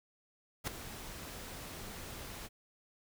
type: noise with ADSR envelope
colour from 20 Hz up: pink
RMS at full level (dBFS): -34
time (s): 0.64-2.49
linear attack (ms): 34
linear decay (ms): 7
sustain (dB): -12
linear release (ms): 35
effects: none